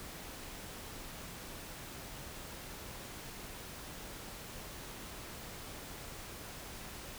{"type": "silence", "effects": ["pink hiss -47 dBFS RMS until 7.18 s"]}